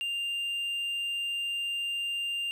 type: tone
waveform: triangle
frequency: 2794 Hz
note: F7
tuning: in tune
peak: -28 dBFS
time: 0.01-2.51 s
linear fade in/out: 0 ms
effects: none